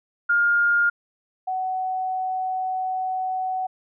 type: tone pair in turn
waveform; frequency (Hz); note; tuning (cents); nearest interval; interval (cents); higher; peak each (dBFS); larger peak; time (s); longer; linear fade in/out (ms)
sine; 1413 / 748.5; F6 / F#5; +20 / +20; major seventh; 1100; first; -16 / -23; first; 0.29-0.9 / 1.47-3.67; second; 10
effects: none